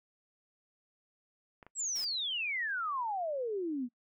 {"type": "clicks", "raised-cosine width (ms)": 0.5, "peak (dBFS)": -36, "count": 2, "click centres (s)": [1.628, 1.666]}
{"type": "exponential sweep", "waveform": "sine", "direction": "down", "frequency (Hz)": [7902, 232], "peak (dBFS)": -32, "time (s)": [1.75, 3.89], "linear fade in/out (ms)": 50}
{"type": "noise", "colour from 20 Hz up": "white", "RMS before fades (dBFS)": -48, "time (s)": [1.95, 2.05], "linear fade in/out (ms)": 10}
{"effects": ["noise-tail reverb RT60 0.1 s tail -23 dB re dry"]}